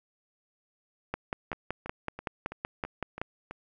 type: two click trains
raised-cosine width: 0.5 ms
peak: -16 / -24 dBFS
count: 12 / 7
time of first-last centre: 1.14-3.215 / 1.53-3.51 s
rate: 5.3 / 3.03 Hz
effects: none